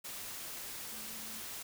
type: tone in noise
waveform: sine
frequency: 219.3 Hz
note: A3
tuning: 6 cents flat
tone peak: -55 dBFS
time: 0.91-1.41 s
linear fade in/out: 10 ms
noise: white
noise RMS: -44 dBFS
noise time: 0.04-1.63 s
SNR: -14 dB
effects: none